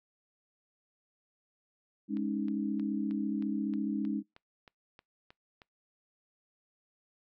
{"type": "chord", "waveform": "sine", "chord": "Ab suspended fourth", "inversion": "none", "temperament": "just", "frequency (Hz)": [207.7, 276.9, 311.5], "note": ["Ab3", "Db4", "Eb4"], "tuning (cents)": [0, -2, 2], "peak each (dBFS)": [-33, -35, -36], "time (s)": [2.08, 4.23], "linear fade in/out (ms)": 50}
{"type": "click train", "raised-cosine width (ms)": 0.3, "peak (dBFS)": -36, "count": 12, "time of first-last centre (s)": [2.17, 5.618], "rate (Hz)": 3.19}
{"effects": ["noise-tail reverb RT60 0.2 s tail -25 dB re dry"]}